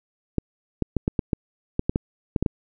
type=clicks; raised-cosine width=3 ms; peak=-8 dBFS; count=12; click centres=0.383 / 0.823 / 0.967 / 1.079 / 1.192 / 1.332 / 1.794 / 1.895 / 1.959 / 2.362 / 2.426 / 2.462 s; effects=none